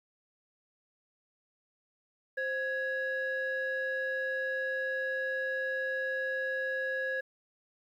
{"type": "tone pair together", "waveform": "sine", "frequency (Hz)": [525, 1667.8], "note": ["C5", "G#6"], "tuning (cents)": [6, 7], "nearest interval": "octave + minor sixth", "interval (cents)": 2001, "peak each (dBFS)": [-33, -31], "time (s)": [2.37, 7.21], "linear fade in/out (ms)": 10, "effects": ["tanh soft clip ceiling -26 dBFS", "11-bit"]}